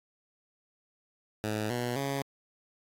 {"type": "tone with pitch steps", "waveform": "10% pulse", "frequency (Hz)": [107.3, 121.84, 138.35], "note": ["A2", "B2", "C#3"], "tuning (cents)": [-43, -23, -3], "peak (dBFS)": -22, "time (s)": [1.44, 2.22], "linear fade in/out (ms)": 0, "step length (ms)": 260, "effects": ["AAC 64 kbps"]}